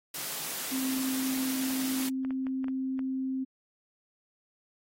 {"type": "high-pass noise", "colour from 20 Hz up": "white", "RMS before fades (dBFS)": -36, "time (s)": [0.14, 2.09], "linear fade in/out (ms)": 5, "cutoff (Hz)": 120, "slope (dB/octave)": 96}
{"type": "tone", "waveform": "sine", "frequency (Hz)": 263, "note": "C4", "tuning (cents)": 9, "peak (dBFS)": -29, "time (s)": [0.71, 3.45], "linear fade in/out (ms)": 20}
{"type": "clicks", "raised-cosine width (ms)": 0.5, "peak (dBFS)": -29, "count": 10, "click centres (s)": [0.982, 1.378, 1.707, 1.997, 2.249, 2.307, 2.468, 2.643, 2.683, 2.992]}
{"effects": ["AAC 48 kbps"]}